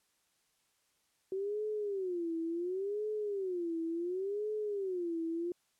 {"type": "tone with vibrato", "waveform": "sine", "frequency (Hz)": 374.6, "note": "F#4", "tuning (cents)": 21, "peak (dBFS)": -33, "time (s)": [1.32, 5.52], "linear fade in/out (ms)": 2, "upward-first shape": "sine", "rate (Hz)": 0.7, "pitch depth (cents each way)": 230, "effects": ["white hiss -75 dBFS RMS until 5.79 s", "low-pass 11000 Hz 12 dB/octave"]}